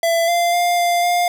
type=tone with pitch steps; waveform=square; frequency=670 / 692 / 702 / 697 / 705 Hz; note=E5 / F5 / F5 / F5 / F5; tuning=+28 / -16 / +9 / -4 / +16 cents; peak=-15 dBFS; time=0.03-1.28 s; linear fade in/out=2 ms; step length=250 ms; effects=none